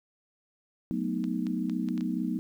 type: chord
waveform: sine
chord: B dominant seventh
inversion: second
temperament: equal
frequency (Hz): 185 / 220 / 246.9 / 311.1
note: F#3 / A3 / B3 / D#4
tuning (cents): 0 / 0 / 0 / 0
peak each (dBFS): -33 / -34 / -32 / -34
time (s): 0.91-2.39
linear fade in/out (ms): 0
type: clicks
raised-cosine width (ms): 0.2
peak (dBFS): -28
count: 6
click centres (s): 1.241 / 1.468 / 1.697 / 1.887 / 1.978 / 2.009
effects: 10-bit